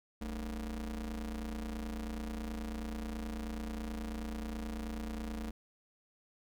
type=ring-modulated tone; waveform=35% pulse; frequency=82.9 Hz; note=E2; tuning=10 cents sharp; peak=-33 dBFS; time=0.21-5.51 s; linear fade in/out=5 ms; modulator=139 Hz; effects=none